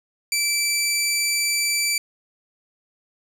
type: tone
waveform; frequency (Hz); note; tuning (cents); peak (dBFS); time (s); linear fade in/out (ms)
15% pulse; 2327; D7; -17; -13; 0.32-1.98; 2
effects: none